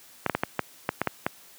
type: clicks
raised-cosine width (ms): 0.5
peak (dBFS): -8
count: 9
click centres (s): 0.263 / 0.297 / 0.35 / 0.435 / 0.593 / 0.891 / 1.016 / 1.073 / 1.265
effects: white hiss -52 dBFS RMS until 1.58 s + high-pass 100 Hz 12 dB/octave